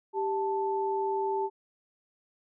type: tone pair together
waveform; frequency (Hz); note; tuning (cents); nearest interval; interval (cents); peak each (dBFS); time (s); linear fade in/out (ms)
sine; 392 / 880; G4 / A5; 0 / 0; octave + major second; 1400; -29 / -30; 0.13-1.5; 50
effects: none